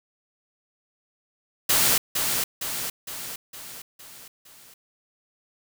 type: noise with echo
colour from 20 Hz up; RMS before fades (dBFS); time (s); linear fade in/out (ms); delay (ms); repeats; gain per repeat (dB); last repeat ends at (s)
white; -20; 1.69-1.98; 5; 460; 6; -5; 4.74
effects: none